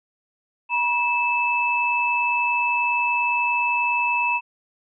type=tone pair together; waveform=sine; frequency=962 / 2625 Hz; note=B5 / E7; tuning=-46 / -8 cents; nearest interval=octave + perfect fourth; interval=1738 cents; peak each=-22 / -21 dBFS; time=0.69-4.41 s; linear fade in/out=50 ms; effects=none